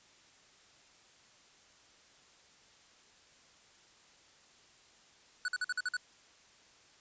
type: tone bursts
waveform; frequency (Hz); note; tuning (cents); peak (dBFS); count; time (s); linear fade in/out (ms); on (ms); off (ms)
square; 1480; F#6; 0; -32; 7; 5.45-5.968; 2; 32; 49
effects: white hiss -62 dBFS RMS until 7 s + resampled to 16000 Hz